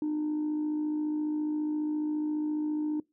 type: tone with amplitude modulation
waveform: sine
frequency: 303.2 Hz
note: D#4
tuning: 45 cents flat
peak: -24 dBFS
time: 0.02-3 s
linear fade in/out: 2 ms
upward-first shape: sine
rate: 54.6 Hz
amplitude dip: 40%
effects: noise-tail reverb RT60 0.2 s tail -23 dB re dry + tanh soft clip ceiling -25 dBFS